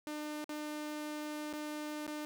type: tone with dropouts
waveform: sawtooth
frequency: 301 Hz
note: D4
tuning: 43 cents sharp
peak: -35 dBFS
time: 0.07-2.25 s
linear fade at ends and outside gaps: 0 ms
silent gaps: 0.443-0.493 / 1.529-1.535 / 2.066-2.078 s
effects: none